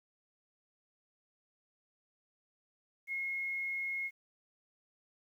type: tone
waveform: sine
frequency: 2160 Hz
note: C#7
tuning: 45 cents flat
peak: -34 dBFS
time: 3.07-4.11 s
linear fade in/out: 50 ms
effects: 11-bit